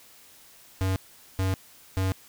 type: tone bursts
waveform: square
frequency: 94.7 Hz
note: F#2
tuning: 41 cents sharp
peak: -24 dBFS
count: 3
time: 0.81-2.12 s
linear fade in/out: 0 ms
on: 150 ms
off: 430 ms
effects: white hiss -53 dBFS RMS until 2.28 s